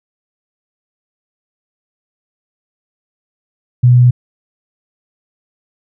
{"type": "tone", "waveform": "sine", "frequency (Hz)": 123.47, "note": "B2", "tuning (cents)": 0, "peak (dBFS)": -4, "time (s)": [3.83, 4.11], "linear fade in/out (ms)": 10, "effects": []}